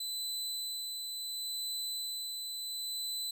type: tone with tremolo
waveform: sawtooth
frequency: 4012 Hz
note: B7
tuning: 26 cents sharp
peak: -32 dBFS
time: 0-3.31 s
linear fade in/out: 5 ms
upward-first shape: sine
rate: 0.71 Hz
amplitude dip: 30%
effects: none